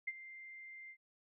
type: tone with ADSR envelope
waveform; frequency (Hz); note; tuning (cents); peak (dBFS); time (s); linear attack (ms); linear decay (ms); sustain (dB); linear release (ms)
sine; 2093; C7; 0; -34; 0.07-0.97; 10; 37; -15; 69
effects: none